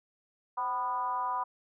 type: tone with frequency modulation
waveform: sine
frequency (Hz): 991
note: B5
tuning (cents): +6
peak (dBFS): -29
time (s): 0.57-1.44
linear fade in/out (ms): 10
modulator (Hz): 233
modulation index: 0.84
effects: none